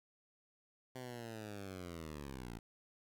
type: linear sweep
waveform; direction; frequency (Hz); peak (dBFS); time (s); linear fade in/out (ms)
10% pulse; down; 129.5 to 54.8; -37; 0.95-2.59; 5
effects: none